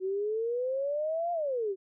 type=exponential two-way sweep; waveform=sine; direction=up then down; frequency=370 to 704 to 370 Hz; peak=-28 dBFS; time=0-1.76 s; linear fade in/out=50 ms; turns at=1.32 s; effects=none